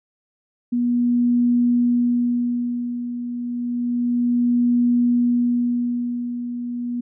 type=tone with tremolo; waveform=sine; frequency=241.8 Hz; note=B3; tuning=36 cents flat; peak=-14 dBFS; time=0.72-7.01 s; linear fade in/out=10 ms; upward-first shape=sine; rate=0.3 Hz; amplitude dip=70%; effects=none